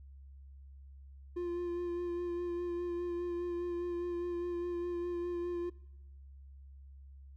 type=tone with vibrato; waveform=triangle; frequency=349.2 Hz; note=F4; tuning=in tune; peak=-32 dBFS; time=1.36-5.7 s; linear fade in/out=10 ms; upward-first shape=sine; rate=4.9 Hz; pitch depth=18 cents each way; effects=noise-tail reverb RT60 1.0 s tail -24 dB re dry + added 68 Hz sine -50 dBFS peak until 7.36 s